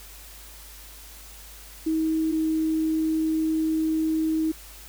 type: tone pair in turn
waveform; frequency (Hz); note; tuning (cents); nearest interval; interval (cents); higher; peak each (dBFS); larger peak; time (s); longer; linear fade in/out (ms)
sine; 318.4 / 317; D#4 / D#4; +40 / +32; unison; 8; first; -21; neither; 1.86-2.32 / 2.32-4.52; second; 10
effects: added 51 Hz sine -46 dBFS peak until 4.88 s + white hiss -46 dBFS RMS until 4.88 s